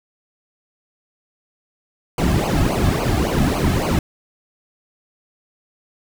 brown noise with flanger, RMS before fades -18 dBFS, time 2.18-3.99 s, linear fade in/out 2 ms, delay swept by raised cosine 0.54 to 2.14 ms, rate 3.6 Hz, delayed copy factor -0.9, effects none

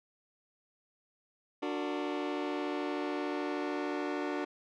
sawtooth chord, D augmented, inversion none, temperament just, 293.7 / 367.1 / 458.9 Hz, D4 / F#4 / A#4, 0 / -14 / -27 cents, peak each -31 / -33 / -37 dBFS, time 1.62-4.45 s, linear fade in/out 10 ms, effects low-pass 3000 Hz 12 dB/octave

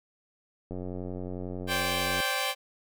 click train, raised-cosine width 2 ms, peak -24 dBFS, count 137, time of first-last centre 0.71-2.203 s, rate 91.1 Hz
10% pulse chord, C suspended second, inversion none, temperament equal with one note detuned, 523.3 / 578.2 / 784 Hz, C5 / D5 / G5, 0 / -27 / 0 cents, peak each -24 / -25 / -22 dBFS, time 1.67-2.55 s, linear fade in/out 50 ms
effects none

